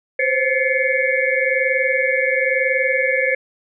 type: tone cluster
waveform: sine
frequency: 513 / 534 / 1726 / 2108 / 2244 Hz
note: C5 / C5 / A6 / C7 / C#7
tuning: -34 / +35 / -34 / +12 / +21 cents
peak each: -22 dBFS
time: 0.19-3.35 s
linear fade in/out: 5 ms
effects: none